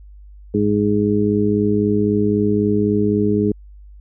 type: harmonic tone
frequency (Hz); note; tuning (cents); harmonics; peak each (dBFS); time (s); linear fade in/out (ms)
103.83; G#2; 0; 1 / 2 / 3 / 4; -23 / -18 / -20 / -19; 0.54-3.52; 5
effects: added 50 Hz sine -38 dBFS peak until 4 s